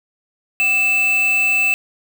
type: tone with quantisation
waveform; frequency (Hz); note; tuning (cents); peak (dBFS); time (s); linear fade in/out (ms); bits
triangle; 2637; E7; 0; -12; 0.6-1.74; 0; 4
effects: none